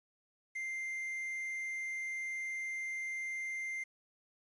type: tone with quantisation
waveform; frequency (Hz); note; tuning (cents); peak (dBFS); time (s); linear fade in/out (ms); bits
triangle; 2093; C7; 0; -35; 0.55-3.84; 10; 10
effects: resampled to 24000 Hz